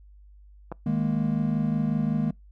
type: clicks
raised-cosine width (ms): 1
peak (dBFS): -21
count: 2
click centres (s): 0.717 / 0.723
type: chord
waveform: triangle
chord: D# suspended fourth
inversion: none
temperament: equal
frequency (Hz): 155.56 / 207.7 / 233.1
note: D#3 / G#3 / A#3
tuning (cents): 0 / 0 / 0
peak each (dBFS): -25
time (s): 0.86-2.31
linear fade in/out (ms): 5
effects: noise-tail reverb RT60 0.2 s tail -26 dB re dry + added 50 Hz sine -48 dBFS peak until 2.51 s